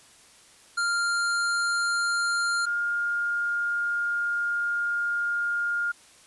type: tone pair in turn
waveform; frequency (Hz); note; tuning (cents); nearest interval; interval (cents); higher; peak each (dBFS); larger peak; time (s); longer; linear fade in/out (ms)
square / sine; 1396.9 / 1413.1; F6 / F6; 0 / +20; unison; 20; second; -24 / -24; neither; 0.77-2.66 / 2.66-5.92; second; 10
effects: white hiss -54 dBFS RMS until 6.26 s + resampled to 24000 Hz